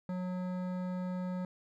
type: tone with hard clipping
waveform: sine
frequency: 182.3 Hz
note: F#3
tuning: 25 cents flat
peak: -36 dBFS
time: 0.09-1.45 s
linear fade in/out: 2 ms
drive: 14 dB
effects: none